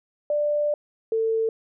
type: tone pair in turn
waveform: sine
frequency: 591 / 447.5 Hz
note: D5 / A4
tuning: +11 / +29 cents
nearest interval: perfect fourth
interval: 482 cents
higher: first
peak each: -20 dBFS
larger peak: neither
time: 0.3-0.74 / 1.12-1.49 s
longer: first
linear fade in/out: 2 ms
effects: none